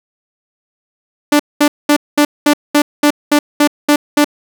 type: tone bursts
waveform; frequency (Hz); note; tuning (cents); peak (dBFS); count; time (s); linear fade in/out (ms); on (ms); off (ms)
sawtooth; 293.7; D4; 0; -3; 11; 1.32-4.245; 5; 75; 210
effects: none